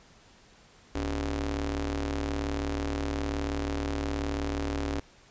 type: ring-modulated tone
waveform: sawtooth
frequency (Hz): 105.7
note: G#2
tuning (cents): +31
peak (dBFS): -22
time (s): 0.95-5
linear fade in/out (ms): 5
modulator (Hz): 178
effects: pink hiss -57 dBFS RMS until 5.3 s + resampled to 16000 Hz